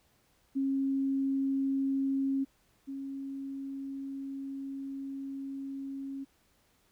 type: tone pair in turn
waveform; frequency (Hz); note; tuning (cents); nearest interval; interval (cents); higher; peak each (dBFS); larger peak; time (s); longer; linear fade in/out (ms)
sine; 271.3 / 273; C#4 / C#4; -37 / -26; unison; 11; second; -27 / -36; first; 0.55-2.45 / 2.87-6.25; second; 20
effects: pink hiss -69 dBFS RMS until 6.91 s